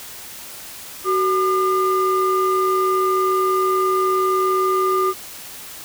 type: ring-modulated tone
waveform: triangle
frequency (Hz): 415.3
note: G#4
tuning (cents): 0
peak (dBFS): -10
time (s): 1.04-5.14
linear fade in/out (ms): 50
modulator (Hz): 791
effects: tanh soft clip ceiling -6 dBFS + white hiss -36 dBFS RMS until 5.84 s